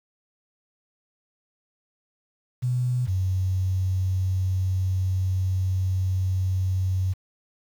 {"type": "tone pair in turn", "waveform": "sine", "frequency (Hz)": [124.2, 93.53], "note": ["B2", "F#2"], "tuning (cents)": [10, 19], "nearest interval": "perfect fourth", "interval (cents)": 491, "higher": "first", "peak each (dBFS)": -21, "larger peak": "neither", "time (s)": [[2.62, 3.07], [3.07, 7.14]], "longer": "second", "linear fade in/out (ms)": 20, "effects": ["8-bit"]}